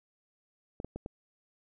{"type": "clicks", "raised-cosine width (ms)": 2, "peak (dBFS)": -25, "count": 4, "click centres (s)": [0.801, 0.846, 0.96, 1.061], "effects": []}